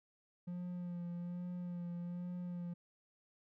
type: tone with vibrato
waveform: triangle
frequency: 175.8 Hz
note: F3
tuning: 12 cents sharp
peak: -38 dBFS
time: 0.47-2.74 s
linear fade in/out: 10 ms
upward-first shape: sine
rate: 1.2 Hz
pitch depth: 24 cents each way
effects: none